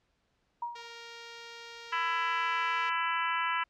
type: tone with exponential decay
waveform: sine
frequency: 949 Hz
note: A#5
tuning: 31 cents sharp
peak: -30 dBFS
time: 0.62-1.01 s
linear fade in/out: 5 ms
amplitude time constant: 84 ms
type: tone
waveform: 5% pulse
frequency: 466.2 Hz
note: A#4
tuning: in tune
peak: -32 dBFS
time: 0.75-2.9 s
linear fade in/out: 10 ms
type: harmonic tone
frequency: 332.9 Hz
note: E4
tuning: 17 cents sharp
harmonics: 3 / 4 / 5 / 6 / 7 / 8 / 9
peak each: -32 / -34 / -36 / -38 / -39 / -40 / -41 dBFS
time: 1.92-3.64 s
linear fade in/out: 10 ms
effects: pink hiss -75 dBFS RMS until 3.69 s + low-pass 5000 Hz 12 dB/octave